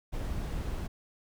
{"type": "noise", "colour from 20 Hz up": "brown", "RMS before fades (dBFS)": -34, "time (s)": [0.12, 0.88], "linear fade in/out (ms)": 20, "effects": []}